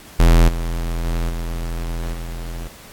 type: tone with level steps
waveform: square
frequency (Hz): 41.96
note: E1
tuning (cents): +31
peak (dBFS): -9 / -21 / -19 / -23 / -27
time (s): 0.19-2.68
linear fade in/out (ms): 10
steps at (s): 0.48 / 1.04 / 1.29 / 2.13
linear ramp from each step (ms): 10
effects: pink hiss -42 dBFS RMS until 2.92 s + AAC 64 kbps